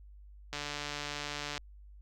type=click train; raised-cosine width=0.2 ms; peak=-20 dBFS; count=154; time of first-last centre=0.53-1.578 s; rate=146 Hz; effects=added 50 Hz sine -50 dBFS peak until 2.01 s + Opus 48 kbps